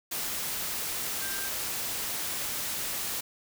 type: tone in noise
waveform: sine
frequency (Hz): 1579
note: G6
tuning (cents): +12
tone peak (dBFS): -39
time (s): 1.21-1.49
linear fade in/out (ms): 10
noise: white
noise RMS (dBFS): -33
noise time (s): 0.11-3.21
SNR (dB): -9
effects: none